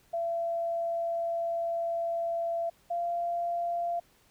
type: tone pair in turn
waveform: sine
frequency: 675 / 689.6 Hz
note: E5 / F5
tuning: +41 / -22 cents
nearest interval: unison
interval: 37 cents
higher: second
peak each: -28 dBFS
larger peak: neither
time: 0.13-2.7 / 2.9-4 s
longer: first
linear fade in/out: 10 ms
effects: pink hiss -64 dBFS RMS until 4.3 s